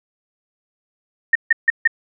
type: tone bursts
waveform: sine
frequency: 1835 Hz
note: A#6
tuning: 28 cents flat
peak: -9 dBFS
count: 4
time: 1.33-1.876 s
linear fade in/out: 5 ms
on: 24 ms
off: 150 ms
effects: none